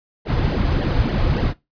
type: noise with flanger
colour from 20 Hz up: brown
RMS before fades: -19 dBFS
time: 0.25-1.54 s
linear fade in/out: 50 ms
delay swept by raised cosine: 0.79 to 5.19 ms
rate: 3.5 Hz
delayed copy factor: -0.7
effects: noise-tail reverb RT60 0.2 s tail -19 dB re dry + resampled to 11025 Hz